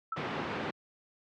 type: tone with exponential decay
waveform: sine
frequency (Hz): 1318.5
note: E6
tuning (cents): 0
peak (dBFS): -29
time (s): 0.12-0.23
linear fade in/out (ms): 5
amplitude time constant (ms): 23
type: band-pass noise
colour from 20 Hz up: pink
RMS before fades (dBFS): -36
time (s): 0.16-0.71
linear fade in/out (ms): 10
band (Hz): 150 to 2400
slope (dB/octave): 12
effects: high-pass 80 Hz 12 dB/octave + low-pass 5000 Hz 12 dB/octave